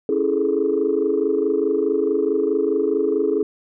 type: chord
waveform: sine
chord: A major seventh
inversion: first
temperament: equal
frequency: 277.2 / 329.6 / 415.3 / 440 Hz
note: C#4 / E4 / G#4 / A4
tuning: 0 / 0 / 0 / 0 cents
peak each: -25 / -23 / -19 / -23 dBFS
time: 0.09-3.43 s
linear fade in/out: 2 ms
effects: tanh soft clip ceiling -9 dBFS